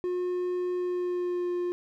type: tone with pitch glide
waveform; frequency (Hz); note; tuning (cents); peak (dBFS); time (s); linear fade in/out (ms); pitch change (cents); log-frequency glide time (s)
triangle; 359.6 to 353.8; F#4 to F4; -49 to +23; -25; 0.04-1.72; 0; -28; 0.74-1.52
effects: none